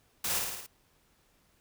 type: noise with echo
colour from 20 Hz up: white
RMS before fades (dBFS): -32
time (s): 0.24-0.39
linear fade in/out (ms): 5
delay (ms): 55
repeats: 5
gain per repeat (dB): -3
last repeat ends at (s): 0.665
effects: pink hiss -68 dBFS RMS until 1.6 s

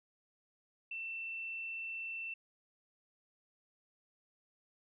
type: tone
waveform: sine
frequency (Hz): 2681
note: E7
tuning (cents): +29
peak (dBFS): -39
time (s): 0.91-2.34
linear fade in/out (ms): 5
effects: none

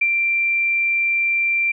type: tone with ADSR envelope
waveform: sine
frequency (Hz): 2360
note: D7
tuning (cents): +8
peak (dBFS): -13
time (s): 0.01-1.72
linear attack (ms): 8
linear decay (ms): 53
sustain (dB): -3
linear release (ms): 9
effects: none

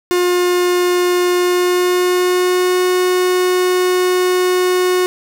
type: tone with pitch glide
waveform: 45% pulse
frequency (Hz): 357.3 to 364.4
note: F4 to F#4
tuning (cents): +40 to -26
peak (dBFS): -12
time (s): 0.11-5.06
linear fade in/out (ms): 0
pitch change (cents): +34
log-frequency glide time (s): 1.36-2.82
effects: none

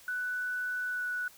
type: tone with pitch glide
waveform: sine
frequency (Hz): 1488 to 1476.9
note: F#6 to F#6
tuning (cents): +9 to -4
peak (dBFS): -31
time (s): 0.08-1.28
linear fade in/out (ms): 2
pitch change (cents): -13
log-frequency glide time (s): 0.87-1.05
effects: white hiss -56 dBFS RMS until 1.37 s

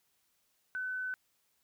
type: tone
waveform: sine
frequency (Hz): 1510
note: F#6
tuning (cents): +35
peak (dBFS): -34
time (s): 0.75-1.14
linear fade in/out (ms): 0
effects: white hiss -75 dBFS RMS until 1.63 s

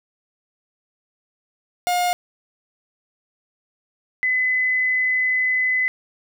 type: tone pair in turn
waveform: 45% pulse / sine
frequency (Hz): 713 / 2017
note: F5 / B6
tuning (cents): +36 / +36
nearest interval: octave + tritone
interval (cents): 1800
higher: second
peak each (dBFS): -18 / -17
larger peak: second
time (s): 1.87-2.13 / 4.23-5.88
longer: second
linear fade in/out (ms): 0
effects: none

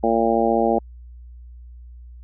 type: harmonic tone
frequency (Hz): 114.5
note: A#2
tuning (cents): -31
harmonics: 2 / 3 / 4 / 5 / 6 / 7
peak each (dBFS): -23 / -23 / -23 / -23 / -23 / -23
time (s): 0.03-0.79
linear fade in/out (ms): 10
effects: added 60 Hz sine -38 dBFS peak until 2.23 s

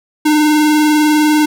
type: tone with vibrato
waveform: square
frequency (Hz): 303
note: D#4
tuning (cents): -46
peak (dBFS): -9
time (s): 0.25-1.46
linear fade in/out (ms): 10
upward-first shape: sine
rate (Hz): 20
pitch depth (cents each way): 32
effects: none

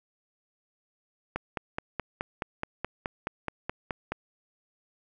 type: click train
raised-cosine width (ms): 0.5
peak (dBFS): -15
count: 14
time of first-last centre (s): 1.36-4.12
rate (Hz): 4.71
effects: none

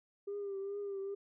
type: tone with vibrato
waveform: sine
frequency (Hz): 398.6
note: G4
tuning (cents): +29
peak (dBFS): -36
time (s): 0.27-1.15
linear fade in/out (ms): 10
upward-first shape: triangle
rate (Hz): 2.4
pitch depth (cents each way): 49
effects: tanh soft clip ceiling -34 dBFS

